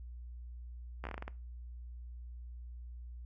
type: slowing click train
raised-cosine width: 0.5 ms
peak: -26 dBFS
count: 9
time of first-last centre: 1.04-1.28 s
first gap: 13 ms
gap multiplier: 1.23
effects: noise-tail reverb RT60 0.3 s tail -20 dB re dry + added 60 Hz sine -44 dBFS peak until 3.25 s